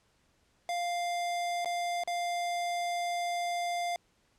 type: tone with dropouts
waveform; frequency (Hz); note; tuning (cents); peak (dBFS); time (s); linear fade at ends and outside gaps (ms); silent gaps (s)
square; 698.5; F5; 0; -31; 0.69-3.96; 1; 1.647-1.657 / 2.036-2.075
effects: pink hiss -70 dBFS RMS until 4.38 s + low-pass 9000 Hz 12 dB/octave